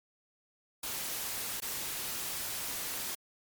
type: noise with dropouts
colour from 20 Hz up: white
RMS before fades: -37 dBFS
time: 0.83-3.15 s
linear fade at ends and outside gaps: 5 ms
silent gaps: 1.603-1.62 s
effects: MP3 96 kbps